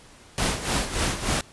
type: noise with tremolo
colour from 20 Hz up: pink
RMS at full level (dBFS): -23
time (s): 0.38-1.41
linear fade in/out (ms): 0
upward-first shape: sine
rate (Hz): 3.4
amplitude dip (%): 70
effects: pink hiss -50 dBFS RMS until 1.52 s + resampled to 24000 Hz